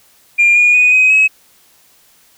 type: tone with pitch steps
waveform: sine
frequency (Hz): 2400 / 2439 / 2479 / 2519 / 2560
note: D7 / D#7 / D#7 / D#7 / D#7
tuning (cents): +37 / -35 / -7 / +21 / +49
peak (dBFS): -5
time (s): 0.38-1.28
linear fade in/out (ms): 20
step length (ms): 180
effects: tanh soft clip ceiling -3 dBFS + white hiss -50 dBFS RMS until 2.37 s